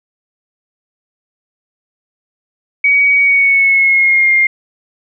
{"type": "tone with pitch glide", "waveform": "sine", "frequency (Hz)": [2258, 2119], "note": ["C#7", "C7"], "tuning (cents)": [31, 21], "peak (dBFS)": -7, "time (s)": [2.84, 4.47], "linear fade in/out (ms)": 5, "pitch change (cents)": -110, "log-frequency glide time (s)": [3.17, 4.32], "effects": []}